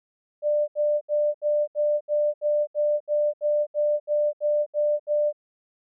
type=tone bursts; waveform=sine; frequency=594 Hz; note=D5; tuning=20 cents sharp; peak=-19 dBFS; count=15; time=0.42-5.328 s; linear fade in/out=50 ms; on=260 ms; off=72 ms; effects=none